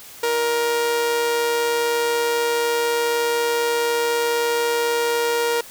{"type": "tone with amplitude modulation", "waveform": "sawtooth", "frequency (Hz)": 470.4, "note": "A#4", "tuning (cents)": 16, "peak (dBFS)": -13, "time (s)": [0.23, 5.61], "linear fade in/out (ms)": 5, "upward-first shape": "sine", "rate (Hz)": 144, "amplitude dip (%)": 35, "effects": ["white hiss -41 dBFS RMS until 5.7 s"]}